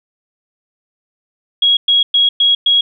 sine tone bursts, 3311 Hz, G#7, 6 cents flat, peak -8 dBFS, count 5, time 1.62-2.81 s, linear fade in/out 5 ms, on 150 ms, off 110 ms, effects none

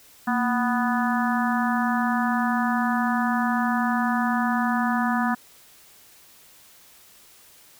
harmonic tone with a mistuned harmonic, 246.9 Hz, B3, in tune, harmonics 1 / 3 / 4 / 5 / 6 / 7, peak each -23 / -28 / -29 / -30 / -31 / -31 dBFS, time 0.27-5.35 s, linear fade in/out 10 ms, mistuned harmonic 1, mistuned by -100 cents, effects white hiss -52 dBFS RMS until 7.79 s

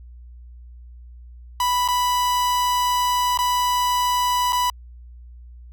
45% pulse tone with dropouts, 987.8 Hz, B5, in tune, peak -18 dBFS, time 1.6-4.7 s, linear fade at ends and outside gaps 2 ms, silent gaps 1.878-1.885 / 3.375-3.388 / 4.524-4.529 s, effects added 60 Hz sine -39 dBFS peak until 5.72 s

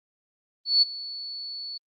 sine tone with ADSR envelope, 4435 Hz, C#8, in tune, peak -14 dBFS, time 0.65-1.78 s, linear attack 170 ms, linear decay 18 ms, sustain -19 dB, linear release 11 ms, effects Opus 24 kbps

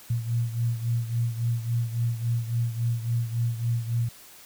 sine beating tone pair, 116.54 / 120.14 Hz, A#2 / B2, 0 / -47 cents, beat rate 3.6 Hz, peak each -25 / -30 dBFS, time 0.1-4.09 s, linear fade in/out 5 ms, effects white hiss -49 dBFS RMS until 4.45 s

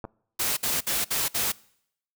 clicks, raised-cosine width 1 ms, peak -22 dBFS, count 2, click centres 0.042 / 0.051 s
white noise bursts, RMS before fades -26 dBFS, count 5, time 0.39-1.522 s, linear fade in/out 10 ms, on 180 ms, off 58 ms
effects noise-tail reverb RT60 0.7 s tail -23 dB re dry

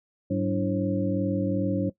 sine tone cluster, 103.7 / 190 / 288.1 / 330.6 / 538 Hz, G#2 / F#3 / D4 / E4 / C5, -2 / +46 / -33 / +5 / +48 cents, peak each -31 / -28 / -27 / -33 / -30 dBFS, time 0.3-1.9 s, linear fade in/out 10 ms, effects noise-tail reverb RT60 0.1 s tail -18 dB re dry

